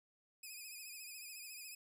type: tone with vibrato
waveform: 10% pulse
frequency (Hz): 2489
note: D#7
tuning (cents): 0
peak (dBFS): -40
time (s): 0.43-1.75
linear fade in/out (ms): 5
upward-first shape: sine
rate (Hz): 14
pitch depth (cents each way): 65
effects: none